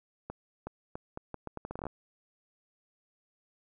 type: accelerating click train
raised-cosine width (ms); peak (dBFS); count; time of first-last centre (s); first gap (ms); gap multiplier
1; -24; 15; 0.3-1.867; 370; 0.77
effects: none